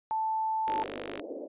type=tone; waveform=sine; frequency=880 Hz; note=A5; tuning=in tune; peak=-27 dBFS; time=0.11-0.83 s; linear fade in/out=0 ms
type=band-pass noise; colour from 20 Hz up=white; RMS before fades=-40 dBFS; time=0.67-1.48 s; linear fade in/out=20 ms; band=260 to 600 Hz; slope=48 dB/octave
type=click train; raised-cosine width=0.3 ms; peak=-22 dBFS; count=27; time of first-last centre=0.68-1.196 s; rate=50.4 Hz
effects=resampled to 8000 Hz